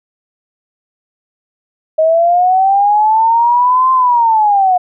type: linear two-way sweep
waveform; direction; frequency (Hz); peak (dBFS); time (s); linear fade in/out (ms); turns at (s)
sine; up then down; 626 to 1046.5 to 716; -7; 1.98-4.78; 10; 3.92
effects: none